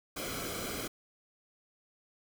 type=noise with comb filter; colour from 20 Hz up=pink; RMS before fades=-38 dBFS; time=0.16-0.88 s; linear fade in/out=10 ms; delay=1.1 ms; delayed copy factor=-0.7; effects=none